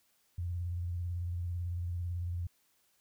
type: tone with vibrato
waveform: sine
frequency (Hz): 87.31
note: F2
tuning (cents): 0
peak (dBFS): -33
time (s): 0.38-2.47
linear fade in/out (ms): 5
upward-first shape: triangle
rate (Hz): 18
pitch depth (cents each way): 61
effects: white hiss -72 dBFS RMS until 3 s